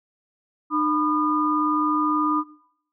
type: tone cluster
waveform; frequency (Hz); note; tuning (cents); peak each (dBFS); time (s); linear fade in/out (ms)
sine; 303.1 / 993 / 1217; D#4 / B5 / D#6; -45 / +9 / -39; -23 / -28 / -22; 0.7-2.44; 50
effects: noise-tail reverb RT60 0.7 s tail -19 dB re dry